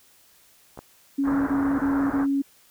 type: clicks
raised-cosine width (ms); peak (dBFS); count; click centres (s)
1; -27 / -23; 2; 0.775 / 0.79
type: tone bursts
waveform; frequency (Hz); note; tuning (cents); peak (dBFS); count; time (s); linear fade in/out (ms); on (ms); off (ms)
sine; 277.2; C#4; 0; -20; 4; 1.18-2.421; 10; 290; 27
type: low-pass noise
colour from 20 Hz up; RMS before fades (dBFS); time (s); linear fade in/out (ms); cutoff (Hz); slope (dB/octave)
white; -32; 1.23-2.27; 50; 1600; 48
effects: white hiss -57 dBFS RMS until 2.7 s